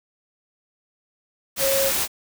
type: tone in noise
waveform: sine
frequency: 544 Hz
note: C#5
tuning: 33 cents flat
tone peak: -20 dBFS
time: 1.59-1.92 s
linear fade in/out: 50 ms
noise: white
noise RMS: -23 dBFS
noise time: 1.56-2.08 s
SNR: 0 dB
effects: none